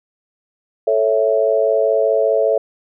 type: chord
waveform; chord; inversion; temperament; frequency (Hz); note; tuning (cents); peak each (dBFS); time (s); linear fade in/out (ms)
sine; A major; none; equal; 440 / 554.4 / 659.3; A4 / C#5 / E5; 0 / 0 / 0; -17; 0.87-2.58; 5
effects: none